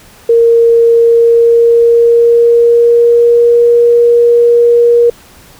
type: tone with pitch glide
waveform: sine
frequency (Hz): 464.2 to 473.7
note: A#4 to A#4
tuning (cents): -7 to +28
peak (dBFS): -3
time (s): 0.29-5.1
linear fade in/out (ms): 5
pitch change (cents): +35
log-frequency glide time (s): 0.93-3.63
effects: pink hiss -39 dBFS RMS until 5.59 s